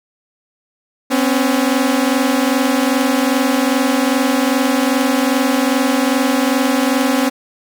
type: tone pair together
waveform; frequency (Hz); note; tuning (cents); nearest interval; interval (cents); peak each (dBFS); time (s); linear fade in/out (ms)
sawtooth; 253 / 275.5; B3 / C#4; +42 / -11; minor second; 147; -12; 1.1-7.3; 20
effects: none